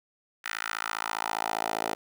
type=tone with high-pass filter sweep; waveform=10% pulse; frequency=55 Hz; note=A1; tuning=in tune; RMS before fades=-32 dBFS; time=0.44-1.95 s; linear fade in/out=10 ms; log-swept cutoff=1700 to 540 Hz; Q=2.4; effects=none